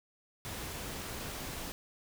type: noise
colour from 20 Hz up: pink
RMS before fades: -41 dBFS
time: 0.45-1.72 s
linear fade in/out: 0 ms
effects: none